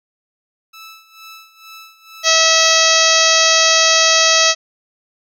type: tone with tremolo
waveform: 15% pulse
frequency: 1312 Hz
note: E6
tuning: 9 cents flat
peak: -28 dBFS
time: 0.73-2.84 s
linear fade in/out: 10 ms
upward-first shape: sine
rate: 2.2 Hz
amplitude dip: 80%
type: harmonic tone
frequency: 648 Hz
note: E5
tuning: 30 cents flat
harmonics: 1 / 2 / 3 / 4 / 5 / 6 / 7 / 8 / 9 / 10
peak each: -19 / -19 / -19 / -19 / -19 / -19 / -19 / -19 / -19 / -19 dBFS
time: 2.23-4.55 s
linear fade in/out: 50 ms
effects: none